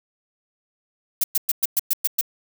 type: noise bursts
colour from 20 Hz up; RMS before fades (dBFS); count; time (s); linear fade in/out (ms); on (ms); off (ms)
violet; -19; 8; 1.21-2.212; 5; 29; 110
effects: none